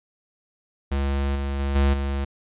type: tone with level steps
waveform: square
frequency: 69.3 Hz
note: C#2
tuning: in tune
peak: -22 / -25 / -23 / -17 / -24 dBFS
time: 0.91-2.25 s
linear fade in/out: 10 ms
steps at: 1.35 / 1.59 / 1.75 / 1.93 s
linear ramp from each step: 10 ms
effects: resampled to 8000 Hz